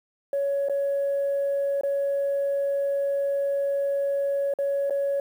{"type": "tone with dropouts", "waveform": "sine", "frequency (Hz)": 559, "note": "C#5", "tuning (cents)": 14, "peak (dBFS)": -21, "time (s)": [0.33, 5.2], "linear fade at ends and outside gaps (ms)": 2, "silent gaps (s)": [[0.686, 0.696], [1.811, 1.834], [4.538, 4.587], [4.898, 4.906]], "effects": ["tanh soft clip ceiling -19 dBFS", "9-bit"]}